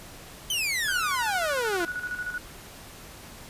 sawtooth exponential sweep, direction down, 3135 to 328.8 Hz, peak -22 dBFS, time 0.5-1.85 s, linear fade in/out 2 ms
sine tone with tremolo, 1466 Hz, F#6, 16 cents flat, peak -28 dBFS, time 0.88-2.38 s, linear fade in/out 2 ms, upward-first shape square, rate 13 Hz, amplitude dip 60%
effects pink hiss -45 dBFS RMS until 3.49 s + resampled to 32000 Hz

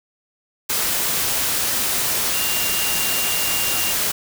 sine tone in noise, 2794 Hz, F7, in tune, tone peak -27 dBFS, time 2.33-3.92 s, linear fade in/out 10 ms, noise white, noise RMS -21 dBFS, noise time 0.69-4.12 s, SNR -9 dB, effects none

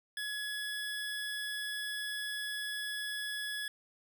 25% pulse tone, 1691 Hz, G#6, 31 cents sharp, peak -32 dBFS, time 0.17-3.68 s, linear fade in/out 2 ms, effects none

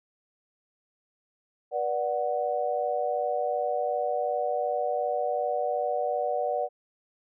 sine chord, B minor, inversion none, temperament equal with one note detuned, 484.6 / 587.3 / 740 Hz, B4 / D5 / F#5, -33 / 0 / 0 cents, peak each -31 / -29 / -29 dBFS, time 1.71-6.69 s, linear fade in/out 50 ms, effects none

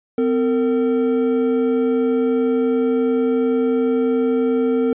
triangle tone pair together, 255.6 / 455.7 Hz, C4 / A#4, -40 / -39 cents, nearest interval minor seventh, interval 1001 cents, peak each -16 dBFS, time 0.18-4.93 s, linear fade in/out 2 ms, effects resampled to 8000 Hz

